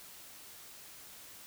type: silence
effects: white hiss -52 dBFS RMS until 1.46 s